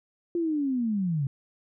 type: linear sweep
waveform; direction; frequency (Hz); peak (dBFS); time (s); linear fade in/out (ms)
sine; down; 349.2 to 130.81; -24; 0.35-1.27; 2
effects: none